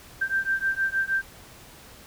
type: beating tone pair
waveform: sine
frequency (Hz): 1568 / 1574.4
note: G6 / G6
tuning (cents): 0 / +7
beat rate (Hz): 6.4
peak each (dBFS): -26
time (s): 0.21-1.22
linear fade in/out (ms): 10
effects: pink hiss -48 dBFS RMS until 2.06 s